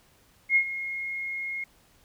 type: tone with ADSR envelope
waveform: sine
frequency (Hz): 2151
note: C7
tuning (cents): +47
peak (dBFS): -16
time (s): 0.49-1.64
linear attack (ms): 68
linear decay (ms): 79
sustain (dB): -14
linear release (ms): 4
effects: pink hiss -61 dBFS RMS until 2.04 s